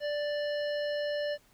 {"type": "harmonic tone with a mistuned harmonic", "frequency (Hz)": 587.3, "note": "D5", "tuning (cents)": 0, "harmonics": [1, 3, 5, 7, 9], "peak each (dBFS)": [-30, -40, -44, -47, -49], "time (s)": [0, 1.38], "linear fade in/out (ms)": 50, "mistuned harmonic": 7, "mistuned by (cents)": 37, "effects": ["pink hiss -64 dBFS RMS until 1.53 s"]}